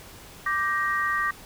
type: chord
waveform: sine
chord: G minor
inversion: second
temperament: just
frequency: 1176 / 1568 / 1881.6 Hz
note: D6 / G6 / Bb6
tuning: +2 / 0 / +16 cents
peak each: -26 / -31 / -26 dBFS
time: 0.46-1.31 s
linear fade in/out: 5 ms
effects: pink hiss -46 dBFS RMS until 1.45 s